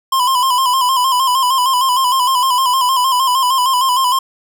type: tone with vibrato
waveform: square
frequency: 1026 Hz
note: C6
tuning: 34 cents flat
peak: -12 dBFS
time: 0.12-4.19 s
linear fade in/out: 5 ms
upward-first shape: square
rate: 6.5 Hz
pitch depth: 58 cents each way
effects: none